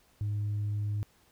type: tone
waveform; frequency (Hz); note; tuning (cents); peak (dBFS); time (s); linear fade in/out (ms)
sine; 103.83; G#2; 0; -27; 0.21-1.03; 0
effects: tanh soft clip ceiling -27 dBFS + pink hiss -65 dBFS RMS until 1.31 s